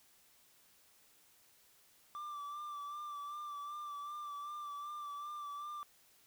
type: tone with vibrato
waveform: triangle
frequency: 1174 Hz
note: D6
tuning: 1 cent flat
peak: -40 dBFS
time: 2.15-5.83 s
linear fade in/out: 0 ms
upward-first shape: sine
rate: 2.6 Hz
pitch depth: 34 cents each way
effects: white hiss -67 dBFS RMS until 6.26 s